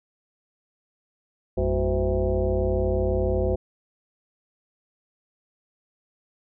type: tone with frequency modulation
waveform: sine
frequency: 230 Hz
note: A#3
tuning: 23 cents flat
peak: -20 dBFS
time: 1.57-3.56 s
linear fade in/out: 10 ms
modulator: 142 Hz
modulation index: 2.6
effects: none